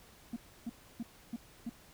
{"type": "tone bursts", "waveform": "sine", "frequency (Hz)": 233.1, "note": "A#3", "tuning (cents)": 0, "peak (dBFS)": -33, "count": 5, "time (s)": [0.33, 1.695], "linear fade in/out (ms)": 5, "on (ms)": 33, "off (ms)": 300, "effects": ["tanh soft clip ceiling -34 dBFS", "pink hiss -59 dBFS RMS until 1.93 s"]}